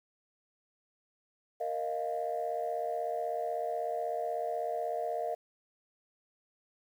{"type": "chord", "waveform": "sine", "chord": "Bb suspended fourth", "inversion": "none", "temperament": "equal", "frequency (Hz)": [466.2, 622.3, 698.5], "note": ["Bb4", "Eb5", "F5"], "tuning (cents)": [0, 0, 0], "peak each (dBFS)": [-37, -35, -34], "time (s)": [1.6, 5.35], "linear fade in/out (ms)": 10, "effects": ["tanh soft clip ceiling -24 dBFS", "10-bit"]}